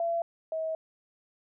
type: tone pair in turn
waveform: sine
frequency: 676 / 640.3 Hz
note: E5 / D#5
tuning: +43 / +49 cents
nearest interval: minor second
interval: 94 cents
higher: first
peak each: -26 / -29 dBFS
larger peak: first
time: 0-0.22 / 0.52-0.75 s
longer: second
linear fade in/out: 2 ms
effects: none